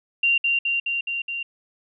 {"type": "tone with echo", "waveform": "sine", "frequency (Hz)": 2770, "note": "F7", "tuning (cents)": -15, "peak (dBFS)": -16, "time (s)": [0.23, 0.38], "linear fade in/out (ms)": 5, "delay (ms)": 210, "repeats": 5, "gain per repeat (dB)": -2, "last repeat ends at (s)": 1.43, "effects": []}